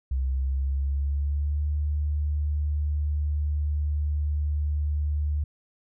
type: tone with pitch glide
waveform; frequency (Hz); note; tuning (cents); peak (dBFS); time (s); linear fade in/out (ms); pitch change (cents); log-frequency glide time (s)
sine; 65.7 to 74.17; C2 to D2; +8 to +18; -23; 0.11-5.44; 5; +210; 0.29-1.65
effects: none